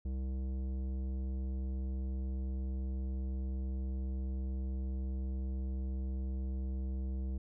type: tone with tanh clipping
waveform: triangle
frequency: 65.3 Hz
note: C2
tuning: 3 cents flat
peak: -36 dBFS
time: 0.05-7.38 s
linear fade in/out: 5 ms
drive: 17 dB
effects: none